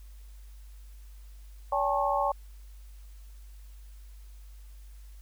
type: tone cluster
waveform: sine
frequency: 570 / 798 / 873 / 1091 Hz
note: C#5 / G5 / A5 / C#6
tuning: +48 / +31 / -14 / -28 cents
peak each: -30 dBFS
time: 1.72-2.32 s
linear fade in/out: 5 ms
effects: added 50 Hz sine -45 dBFS peak until 5.21 s + white hiss -63 dBFS RMS until 5.21 s